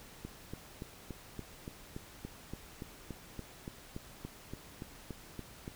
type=click train; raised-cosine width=3 ms; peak=-28 dBFS; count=20; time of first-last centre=0.25-5.679 s; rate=3.5 Hz; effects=pink hiss -54 dBFS RMS until 5.75 s